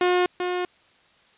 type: tone with echo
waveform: sawtooth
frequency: 359.4 Hz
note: F4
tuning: 50 cents sharp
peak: -14 dBFS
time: 0.01-0.26 s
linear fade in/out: 2 ms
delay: 390 ms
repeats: 1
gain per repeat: -6 dB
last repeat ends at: 0.65 s
effects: white hiss -58 dBFS RMS until 1.37 s + resampled to 8000 Hz